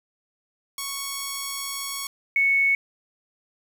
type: tone pair in turn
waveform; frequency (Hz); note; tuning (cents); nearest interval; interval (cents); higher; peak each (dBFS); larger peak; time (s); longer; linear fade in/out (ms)
5% pulse / sine; 1108.7 / 2212; C#6 / C#7; 0 / -4; octave; 1196; second; -17; neither; 0.78-2.07 / 2.36-2.75; first; 2
effects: 8-bit